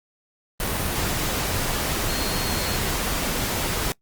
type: tone in noise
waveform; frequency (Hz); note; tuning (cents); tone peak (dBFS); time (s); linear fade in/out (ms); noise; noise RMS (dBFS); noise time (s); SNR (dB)
sine; 4265; C8; +32; -33; 2.09-2.76; 0; pink; -25; 0.6-3.92; -11
effects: noise-tail reverb RT60 0.1 s tail -24 dB re dry + Opus 32 kbps